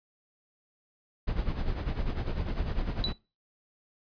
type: noise with tremolo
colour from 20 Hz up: brown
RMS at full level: -28 dBFS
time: 1.27-3.13 s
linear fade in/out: 10 ms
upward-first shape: sine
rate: 10 Hz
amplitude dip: 65%
type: tone with exponential decay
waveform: sine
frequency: 3951 Hz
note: B7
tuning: in tune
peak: -24 dBFS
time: 3.04-3.18 s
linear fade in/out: 0 ms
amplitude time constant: 29 ms
effects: noise-tail reverb RT60 0.3 s tail -22 dB re dry + resampled to 11025 Hz